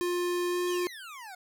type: tone with pitch glide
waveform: square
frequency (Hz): 353.4 to 355.7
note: F4 to F4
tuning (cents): +21 to +32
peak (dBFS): -28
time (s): 0.01-0.87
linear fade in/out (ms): 0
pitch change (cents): +11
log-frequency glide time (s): 0.5-0.57
type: exponential sweep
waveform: 25% pulse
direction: down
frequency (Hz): 3416 to 712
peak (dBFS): -38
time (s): 0.67-1.35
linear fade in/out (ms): 5
effects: none